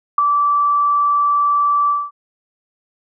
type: tone with ADSR envelope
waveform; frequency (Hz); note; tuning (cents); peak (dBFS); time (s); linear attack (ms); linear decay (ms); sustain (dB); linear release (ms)
sine; 1161; D6; -20; -6; 0.18-2.11; 4; 8; -6; 220
effects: none